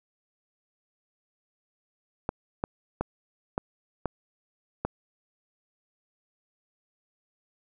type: clicks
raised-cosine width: 1 ms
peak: -13 dBFS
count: 6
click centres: 2.291 / 2.639 / 3.01 / 3.579 / 4.057 / 4.85 s
effects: none